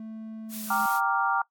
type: tone with pitch glide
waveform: triangle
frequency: 220.5 to 212.9 Hz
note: A3 to G#3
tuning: +4 to +43 cents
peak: -34 dBFS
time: 0-0.86 s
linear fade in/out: 2 ms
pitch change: -61 cents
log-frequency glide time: 0.51-0.72 s
type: noise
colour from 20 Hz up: blue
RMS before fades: -37 dBFS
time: 0.49-1.01 s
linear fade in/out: 50 ms
type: chord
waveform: sine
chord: G minor seventh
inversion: none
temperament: equal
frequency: 784 / 932.3 / 1174.7 / 1396.9 Hz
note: G5 / Bb5 / D6 / F6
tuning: 0 / 0 / 0 / 0 cents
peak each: -28 dBFS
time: 0.7-1.42 s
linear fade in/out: 5 ms
effects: noise-tail reverb RT60 0.1 s tail -20 dB re dry + AAC 64 kbps